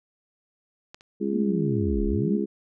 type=clicks; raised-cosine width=0.2 ms; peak=-24 / -33 dBFS; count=2; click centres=0.945 / 1.009 s
type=harmonic tone; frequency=68.6 Hz; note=C#2; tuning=17 cents flat; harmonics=3 / 4 / 5 / 6; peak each=-27 / -32 / -29 / -30 dBFS; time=1.2-2.46 s; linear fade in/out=20 ms
type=linear two-way sweep; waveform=sine; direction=down then up; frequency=246.9 to 30.55 to 246.9 Hz; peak=-25 dBFS; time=1.31-2.4 s; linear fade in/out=50 ms; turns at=2.06 s
effects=none